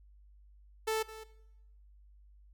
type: tone with echo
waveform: sawtooth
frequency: 439.8 Hz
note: A4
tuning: 1 cent flat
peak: -26 dBFS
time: 0.87-1.03 s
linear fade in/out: 10 ms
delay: 210 ms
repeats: 1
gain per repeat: -15 dB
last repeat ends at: 1.24 s
effects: noise-tail reverb RT60 0.9 s tail -19 dB re dry + added 50 Hz sine -56 dBFS peak until 2.53 s